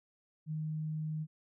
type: tone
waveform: sine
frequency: 155.4 Hz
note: D#3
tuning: 2 cents flat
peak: -34 dBFS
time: 0.46-1.27 s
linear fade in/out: 50 ms
effects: none